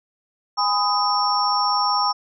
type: tone cluster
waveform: sine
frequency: 819 / 1005 / 1249 / 5460 Hz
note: G#5 / B5 / D#6 / F8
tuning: -24 / +30 / +6 / -40 cents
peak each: -23 dBFS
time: 0.57-2.13 s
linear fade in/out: 20 ms
effects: none